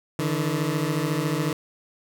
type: beating tone pair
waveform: 20% pulse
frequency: 146.83 / 160.83 Hz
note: D3 / E3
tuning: 0 / -42 cents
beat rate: 14 Hz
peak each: -21 dBFS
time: 0.19-1.53 s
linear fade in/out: 2 ms
effects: none